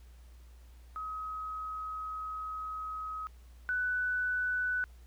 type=tone pair in turn; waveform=sine; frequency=1270 / 1491.3 Hz; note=D#6 / F#6; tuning=+35 / +13 cents; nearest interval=minor third; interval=278 cents; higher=second; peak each=-36 / -29 dBFS; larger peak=second; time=0.96-3.27 / 3.69-4.84 s; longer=first; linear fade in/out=0 ms; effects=added 60 Hz sine -51 dBFS peak until 5.06 s + pink hiss -66 dBFS RMS until 5.06 s